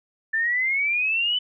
sine exponential sweep, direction up, 1760 to 3022 Hz, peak -20 dBFS, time 0.33-1.39 s, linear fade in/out 10 ms, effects none

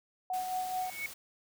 sine tone with tremolo, 740 Hz, F#5, in tune, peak -30 dBFS, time 0.3-0.9 s, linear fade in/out 2 ms, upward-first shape sine, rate 4.6 Hz, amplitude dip 45%
white noise, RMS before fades -46 dBFS, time 0.33-1.14 s, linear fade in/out 10 ms
sine tone with exponential growth, 2217 Hz, C#7, in tune, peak -31 dBFS, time 0.71-1.06 s, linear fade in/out 1 ms, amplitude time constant 75 ms
effects none

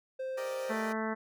triangle tone, 523.3 Hz, C5, in tune, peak -32 dBFS, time 0.19-0.73 s, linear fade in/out 10 ms
15% pulse chord, Eb major seventh, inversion first, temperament equal, 392 / 466.2 / 587.3 / 622.3 Hz, G4 / Bb4 / D5 / Eb5, 0 / 0 / 0 / 0 cents, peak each -40 dBFS, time 0.37-0.93 s, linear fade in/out 10 ms
harmonic tone, 220 Hz, A3, in tune, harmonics 1 / 2 / 3 / 4 / 5 / 6 / 7 / 8 / 9, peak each -35 / -38 / -40 / -41 / -42 / -43 / -43 / -44 / -45 dBFS, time 0.69-1.15 s, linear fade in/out 20 ms
effects none

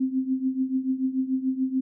sine tone with tremolo, 261.6 Hz, C4, in tune, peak -19 dBFS, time 0-1.81 s, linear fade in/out 10 ms, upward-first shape triangle, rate 6.9 Hz, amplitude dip 85%, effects none

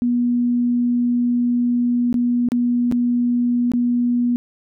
sine tone with dropouts, 242.2 Hz, B3, 34 cents flat, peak -15 dBFS, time 0.02-4.36 s, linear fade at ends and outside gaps 0 ms, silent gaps 2.128-2.142 / 2.487-2.519 / 2.914-2.923 / 3.718-3.736 s, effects none

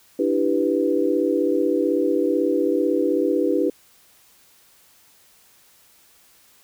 sine chord, E minor seventh, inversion third, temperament equal, 293.7 / 329.6 / 392 / 493.9 Hz, D4 / E4 / G4 / B4, 0 / 0 / 0 / 0 cents, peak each -23 dBFS, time 0.19-3.7 s, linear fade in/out 5 ms, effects white hiss -55 dBFS RMS until 6.63 s

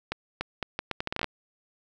accelerating click train, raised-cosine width 0.3 ms, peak -13 dBFS, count 13, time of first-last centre 0.12-1.243 s, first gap 290 ms, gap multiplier 0.75, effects none

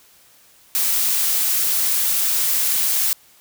blue noise, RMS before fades -19 dBFS, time 0.75-3.13 s, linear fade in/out 0 ms, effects white hiss -52 dBFS RMS until 3.4 s

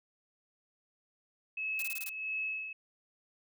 sine tone with tremolo, 2585 Hz, E7, 34 cents flat, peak -32 dBFS, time 1.57-2.73 s, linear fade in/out 5 ms, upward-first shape sine, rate 1.5 Hz, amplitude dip 60%
blue noise bursts, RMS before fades -40 dBFS, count 6, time 1.79-2.093 s, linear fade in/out 2 ms, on 33 ms, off 21 ms
effects none

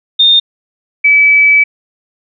sine tone pair in turn, 3645 / 2296 Hz, A#7 / D7, -40 / -40 cents, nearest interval minor sixth, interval 800 cents, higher first, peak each -4 dBFS, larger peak neither, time 0.19-0.4 / 1.04-1.64 s, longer second, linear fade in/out 10 ms, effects none

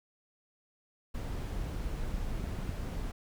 brown noise, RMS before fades -36 dBFS, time 1.14-3.12 s, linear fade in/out 10 ms
clicks, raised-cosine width 5 ms, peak -26 dBFS, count 5, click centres 2.142 / 2.398 / 2.44 / 2.588 / 2.693 s
effects none

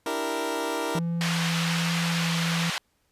20% pulse chord, E half-diminished seventh, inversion third, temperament equal, 293.7 / 329.6 / 392 / 466.2 Hz, D4 / E4 / G4 / Bb4, 0 / 0 / 0 / 0 cents, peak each -30 / -27 / -31 / -25 dBFS, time 0.06-0.99 s, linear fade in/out 2 ms
triangle tone with vibrato, 168.2 Hz, E3, 35 cents sharp, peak -23 dBFS, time 0.95-2.7 s, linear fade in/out 2 ms, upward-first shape triangle, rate 1.2 Hz, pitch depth 12 cents each way
white band-pass noise, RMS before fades -30 dBFS, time 1.21-2.78 s, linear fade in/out 0 ms, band 840 to 3600 Hz, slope 12 dB/octave
effects pink hiss -70 dBFS RMS until 3.11 s + resampled to 32000 Hz

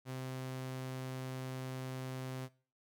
sawtooth tone, 130 Hz, C3, 11 cents flat, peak -36 dBFS, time 0.05-2.49 s, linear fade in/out 50 ms, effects noise-tail reverb RT60 0.4 s tail -20 dB re dry

